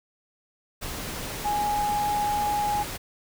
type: tone in noise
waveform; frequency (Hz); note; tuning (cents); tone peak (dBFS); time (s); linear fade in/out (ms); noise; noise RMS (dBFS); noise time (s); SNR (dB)
sine; 830; G#5; -1; -23; 1.44-2.84; 20; pink; -34; 0.81-2.98; +8
effects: none